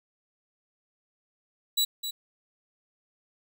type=tone with echo; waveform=sawtooth; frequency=3926 Hz; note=B7; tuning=11 cents flat; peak=-19 dBFS; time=1.77-1.85 s; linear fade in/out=10 ms; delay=260 ms; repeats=1; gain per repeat=-9 dB; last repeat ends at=2.11 s; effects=none